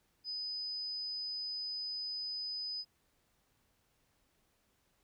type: tone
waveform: sine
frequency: 5000 Hz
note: D#8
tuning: 8 cents sharp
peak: -37 dBFS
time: 0.24-2.85 s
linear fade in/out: 50 ms
effects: pink hiss -75 dBFS RMS until 5.03 s